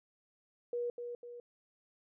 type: tone with echo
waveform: sine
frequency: 480.8 Hz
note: B4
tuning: 46 cents flat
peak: -33 dBFS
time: 0.73-0.9 s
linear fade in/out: 2 ms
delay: 250 ms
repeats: 2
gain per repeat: -6 dB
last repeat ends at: 1.4 s
effects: none